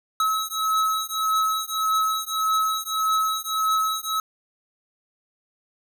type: beating tone pair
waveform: square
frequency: 1290 / 1291.7 Hz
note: E6 / E6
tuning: -38 / -36 cents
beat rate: 1.7 Hz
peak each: -25 dBFS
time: 0.2-4.2 s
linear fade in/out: 2 ms
effects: none